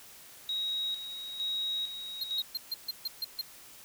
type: tone with tremolo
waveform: sine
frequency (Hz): 3802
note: A#7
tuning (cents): +33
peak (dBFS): -30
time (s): 0.49-2.42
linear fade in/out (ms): 2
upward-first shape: square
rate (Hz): 1.1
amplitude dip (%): 60
type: tone bursts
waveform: square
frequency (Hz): 4187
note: C8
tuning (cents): 0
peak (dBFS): -31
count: 8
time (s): 2.21-3.414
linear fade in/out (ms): 5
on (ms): 28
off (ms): 140
effects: white hiss -52 dBFS RMS until 3.84 s